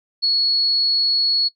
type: tone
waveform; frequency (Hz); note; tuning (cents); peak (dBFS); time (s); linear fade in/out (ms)
sine; 4363; C#8; -28; -15; 0.22-1.49; 20
effects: noise-tail reverb RT60 0.1 s tail -21 dB re dry